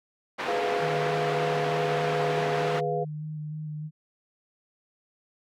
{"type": "band-pass noise", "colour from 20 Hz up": "pink", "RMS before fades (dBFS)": -32, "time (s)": [0.38, 2.81], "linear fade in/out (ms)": 20, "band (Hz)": [390, 2500], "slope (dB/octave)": 12}
{"type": "chord", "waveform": "sine", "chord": "F diminished", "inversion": "first", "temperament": "equal", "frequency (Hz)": [415.3, 493.9, 698.5], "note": ["Ab4", "Cb5", "F5"], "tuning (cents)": [0, 0, 0], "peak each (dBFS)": -30, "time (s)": [0.47, 3.05], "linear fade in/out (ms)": 20}
{"type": "tone with vibrato", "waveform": "sine", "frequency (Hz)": 153, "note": "D#3", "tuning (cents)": -29, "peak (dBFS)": -32, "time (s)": [0.79, 3.91], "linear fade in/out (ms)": 50, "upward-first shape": "square", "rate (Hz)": 3.3, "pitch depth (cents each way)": 15}
{"effects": []}